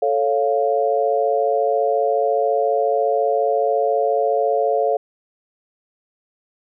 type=chord; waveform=sine; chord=A augmented; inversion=none; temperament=equal; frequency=440 / 554.4 / 698.5 Hz; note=A4 / C#5 / E#5; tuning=0 / 0 / 0 cents; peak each=-20 dBFS; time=0.02-4.97 s; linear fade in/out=5 ms; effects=none